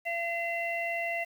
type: harmonic tone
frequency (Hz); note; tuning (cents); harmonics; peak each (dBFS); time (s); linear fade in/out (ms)
681; F5; -44; 1 / 3 / 4; -33 / -33 / -37; 0.05-1.25; 20
effects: 9-bit